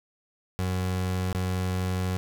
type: tone with dropouts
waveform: 30% pulse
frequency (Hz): 92.2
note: F#2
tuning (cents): -6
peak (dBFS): -23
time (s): 0.59-2.17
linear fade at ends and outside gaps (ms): 0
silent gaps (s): 1.328-1.348
effects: none